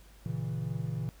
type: chord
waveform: triangle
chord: A# diminished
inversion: none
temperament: equal with one note detuned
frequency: 116.54 / 138.59 / 162.54 Hz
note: A#2 / C#3 / E3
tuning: 0 / 0 / -24 cents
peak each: -34 dBFS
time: 0.26-1.09 s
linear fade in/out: 0 ms
effects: added 50 Hz sine -53 dBFS peak until 1.2 s + pink hiss -60 dBFS RMS until 1.2 s